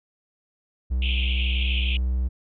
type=tone; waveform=triangle; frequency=63 Hz; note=B1; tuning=35 cents sharp; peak=-19 dBFS; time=0.9-2.29 s; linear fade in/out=20 ms
type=band-pass noise; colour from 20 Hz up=white; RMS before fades=-30 dBFS; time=1.02-1.97 s; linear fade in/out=2 ms; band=2400 to 3300 Hz; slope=96 dB/octave
effects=none